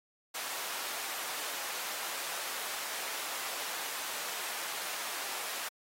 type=high-pass noise; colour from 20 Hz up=pink; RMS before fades=-39 dBFS; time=0.34-5.69 s; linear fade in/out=10 ms; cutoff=780 Hz; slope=12 dB/octave; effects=AAC 48 kbps